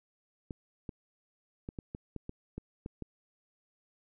clicks, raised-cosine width 3 ms, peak -26 dBFS, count 10, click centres 0.508 / 0.892 / 1.689 / 1.788 / 1.949 / 2.163 / 2.294 / 2.58 / 2.861 / 3.023 s, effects none

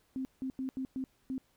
sine tone bursts at uneven times, 262.5 Hz, C4, 6 cents sharp, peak -33 dBFS, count 6, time 0.16-0.25 / 0.42-0.5 / 0.59-0.69 / 0.77-0.85 / 0.96-1.04 / 1.3-1.38 s, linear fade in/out 0 ms, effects pink hiss -71 dBFS RMS until 1.56 s

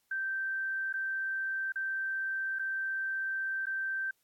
sine tone with dropouts, 1561 Hz, G6, 8 cents flat, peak -31 dBFS, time 0.11-4.11 s, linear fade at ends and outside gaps 5 ms, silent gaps 0.928-0.938 / 1.722-1.757 / 2.588-2.593 / 3.657-3.667 s, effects white hiss -75 dBFS RMS until 4.23 s + AAC 64 kbps

